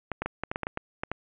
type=clicks; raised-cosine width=0.5 ms; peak=-15 dBFS; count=11; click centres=0.117 / 0.22 / 0.26 / 0.436 / 0.515 / 0.559 / 0.633 / 0.669 / 0.774 / 1.035 / 1.116 s; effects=resampled to 8000 Hz + 7-bit